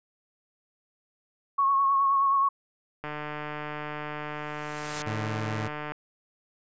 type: tone with vibrato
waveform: sine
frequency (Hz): 1100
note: C#6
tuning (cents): -14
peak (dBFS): -20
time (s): 1.58-2.49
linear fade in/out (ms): 10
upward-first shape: triangle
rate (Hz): 9.5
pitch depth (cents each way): 36
type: click train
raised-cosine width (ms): 0.5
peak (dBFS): -20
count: 433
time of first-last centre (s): 3.04-5.92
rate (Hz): 150
type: noise with exponential growth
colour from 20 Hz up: white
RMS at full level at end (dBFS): -32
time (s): 4.19-5.02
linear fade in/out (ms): 0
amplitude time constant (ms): 180
type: tone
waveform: sawtooth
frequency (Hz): 108.2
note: A2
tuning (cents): -29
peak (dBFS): -26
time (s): 5.06-5.68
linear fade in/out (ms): 10
effects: resampled to 16000 Hz